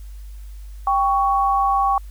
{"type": "tone pair together", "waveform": "sine", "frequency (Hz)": [789, 1115.8], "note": ["G5", "C#6"], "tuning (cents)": [11, 11], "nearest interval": "tritone", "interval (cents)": 600, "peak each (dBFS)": -18, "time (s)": [0.87, 1.98], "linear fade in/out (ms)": 2, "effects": ["added 50 Hz sine -33 dBFS peak until 2.1 s", "white hiss -55 dBFS RMS until 2.1 s"]}